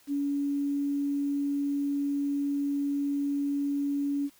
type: tone with quantisation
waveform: sine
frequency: 283.4 Hz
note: C#4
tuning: 38 cents sharp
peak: -26 dBFS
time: 0.07-4.3 s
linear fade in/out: 50 ms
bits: 9
effects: white hiss -61 dBFS RMS until 4.39 s